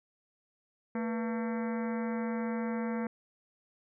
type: harmonic tone with a mistuned harmonic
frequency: 225.9 Hz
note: A3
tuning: 46 cents sharp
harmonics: 1 / 2 / 3 / 4 / 5 / 6 / 7 / 8 / 9 / 10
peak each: -32 / -38 / -45 / -44 / -49 / -49 / -49 / -52 / -50 / -55 dBFS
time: 0.95-3.07 s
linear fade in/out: 2 ms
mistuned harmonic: 2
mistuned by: +130 cents
effects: none